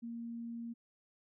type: tone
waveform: sine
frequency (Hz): 233.1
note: A#3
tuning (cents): 0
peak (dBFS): -40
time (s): 0.02-0.74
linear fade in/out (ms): 20
effects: none